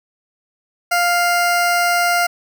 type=tone; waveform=20% pulse; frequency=700 Hz; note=F5; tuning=4 cents sharp; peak=-9 dBFS; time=0.91-2.27 s; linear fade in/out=10 ms; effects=none